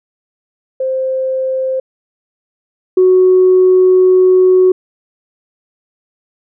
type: tone pair in turn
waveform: sine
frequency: 523.3 / 370 Hz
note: C5 / F#4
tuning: 0 / 0 cents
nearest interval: tritone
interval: 600 cents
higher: first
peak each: -13 / -4 dBFS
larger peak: second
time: 0.8-1.8 / 2.97-4.72 s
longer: second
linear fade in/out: 5 ms
effects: tanh soft clip ceiling -1 dBFS